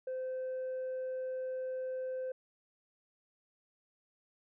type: tone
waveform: sine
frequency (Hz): 516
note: C5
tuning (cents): -24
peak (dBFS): -33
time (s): 0.07-2.32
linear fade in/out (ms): 5
effects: tanh soft clip ceiling -34 dBFS